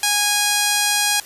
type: tone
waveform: 5% pulse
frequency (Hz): 825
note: G#5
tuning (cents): -12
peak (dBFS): -4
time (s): 0.03-1.2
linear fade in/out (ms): 2
effects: white hiss -40 dBFS RMS until 1.25 s + resampled to 32000 Hz